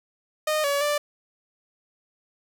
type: tone with pitch steps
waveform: sawtooth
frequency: 615 / 567 / 588 Hz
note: D#5 / C#5 / D5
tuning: -20 / +39 / +2 cents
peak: -18 dBFS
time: 0.47-0.98 s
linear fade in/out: 5 ms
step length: 170 ms
effects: 10-bit